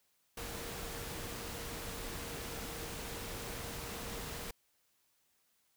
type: tone in noise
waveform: sine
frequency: 466.2 Hz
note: A#4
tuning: in tune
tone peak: -51 dBFS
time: 0.37-4.51 s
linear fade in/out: 5 ms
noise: pink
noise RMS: -43 dBFS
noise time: 0.37-4.51 s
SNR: -11 dB
effects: white hiss -75 dBFS RMS until 5.76 s